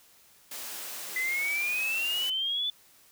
white high-pass noise, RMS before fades -39 dBFS, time 0.51-2.3 s, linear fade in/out 5 ms, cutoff 280 Hz, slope 12 dB/octave
sine exponential sweep, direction up, 2010 to 3507 Hz, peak -27 dBFS, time 1.16-2.7 s, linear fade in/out 2 ms
effects white hiss -59 dBFS RMS until 3.11 s

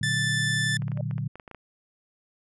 sine chord, Bb augmented, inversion none, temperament equal, 116.54 / 146.83 / 185 Hz, Bb2 / D3 / F#3, 0 / 0 / 0 cents, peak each -30 / -30 / -36 dBFS, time 0.01-1.28 s, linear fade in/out 5 ms
sawtooth tone, 1760 Hz, A6, in tune, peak -21 dBFS, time 0.03-0.77 s, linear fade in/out 2 ms
clicks, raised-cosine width 0.5 ms, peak -28 dBFS, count 11, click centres 0.821 / 0.881 / 0.918 / 0.974 / 1.111 / 1.181 / 1.356 / 1.398 / 1.478 / 1.513 / 1.547 s
sine tone with exponential growth, 595 Hz, D5, 22 cents sharp, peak -30 dBFS, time 0.93-1.01 s, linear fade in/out 2 ms, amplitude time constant 16 ms
effects resampled to 24000 Hz

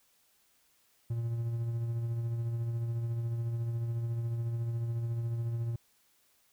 triangle tone with tremolo, 116.54 Hz, A#2, in tune, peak -27 dBFS, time 1.1-5.76 s, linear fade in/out 5 ms, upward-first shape triangle, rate 14 Hz, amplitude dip 40%, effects white hiss -69 dBFS RMS until 6.52 s

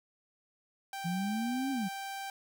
sawtooth tone, 784 Hz, G5, in tune, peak -34 dBFS, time 0.93-2.3 s, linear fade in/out 2 ms
sine linear two-way sweep, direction up then down, 165.8 to 277.2 to 177.1 Hz, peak -31 dBFS, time 1.04-1.89 s, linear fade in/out 20 ms, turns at 1.71 s
effects none

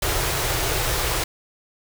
pink band-stop noise, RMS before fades -23 dBFS, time 0.02-1.24 s, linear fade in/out 5 ms, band 150 to 320 Hz, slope 48 dB/octave, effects none

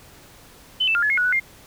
sine tone with pitch steps, 3033 / 2647 / 1403 / 1707 / 2157 / 1465 / 1485 / 2114 Hz, F#7 / E7 / F6 / G#6 / C#7 / F#6 / F#6 / C7, +42 / +7 / +8 / +47 / -48 / -18 / +6 / +17 cents, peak -17 dBFS, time 0.8-1.4 s, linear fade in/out 10 ms, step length 75 ms, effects pink hiss -48 dBFS RMS until 1.66 s

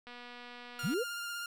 click train, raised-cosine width 0.3 ms, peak -33 dBFS, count 212, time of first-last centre 0.07-0.938 s, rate 243 Hz
sawtooth tone with vibrato, 1403 Hz, F6, 8 cents sharp, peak -34 dBFS, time 0.79-1.46 s, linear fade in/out 2 ms, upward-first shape triangle, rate 16 Hz, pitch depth 21 cents each way
sine linear sweep, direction up, 110.2 to 531 Hz, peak -30 dBFS, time 0.83-1.04 s, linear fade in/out 20 ms
effects none

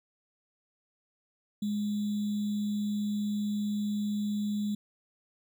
sine tone with sample-and-hold, 207.7 Hz, G#3, in tune, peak -28 dBFS, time 1.62-4.75 s, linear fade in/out 5 ms, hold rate 3675 Hz, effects none

